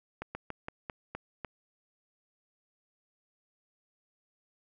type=slowing click train; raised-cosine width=0.5 ms; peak=-22 dBFS; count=7; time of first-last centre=0.22-1.447 s; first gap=130 ms; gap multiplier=1.18; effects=none